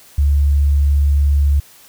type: tone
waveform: sine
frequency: 71.4 Hz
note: D2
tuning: 48 cents flat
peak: -10 dBFS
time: 0.18-1.6 s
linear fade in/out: 5 ms
effects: white hiss -45 dBFS RMS until 1.88 s